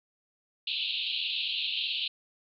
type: band-pass noise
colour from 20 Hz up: pink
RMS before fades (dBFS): -32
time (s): 0.67-2.08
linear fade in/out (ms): 5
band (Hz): 2600 to 4200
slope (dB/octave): 96
effects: none